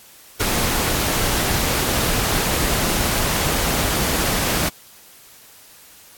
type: noise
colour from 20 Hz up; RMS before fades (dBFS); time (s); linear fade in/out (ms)
pink; -20; 0.4-4.69; 5
effects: white hiss -46 dBFS RMS until 6.17 s + AAC 64 kbps